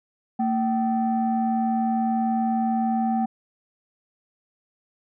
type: tone pair together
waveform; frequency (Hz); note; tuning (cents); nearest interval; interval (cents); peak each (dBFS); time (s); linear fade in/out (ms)
sine; 227.4 / 769; A#3 / G5; -43 / -33; octave + major sixth; 2110; -21 / -23; 0.39-3.26; 10
effects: tanh soft clip ceiling -15 dBFS